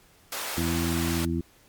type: high-pass noise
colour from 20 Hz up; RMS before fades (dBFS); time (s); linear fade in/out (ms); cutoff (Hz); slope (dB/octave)
pink; -33; 0.32-1.25; 2; 600; 12
type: harmonic tone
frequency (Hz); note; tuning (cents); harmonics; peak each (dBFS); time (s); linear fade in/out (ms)
83.6; E2; +25; 1 / 2 / 3 / 4; -30 / -30 / -30 / -30; 0.57-1.41; 5
effects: pink hiss -58 dBFS RMS until 1.68 s + MP3 96 kbps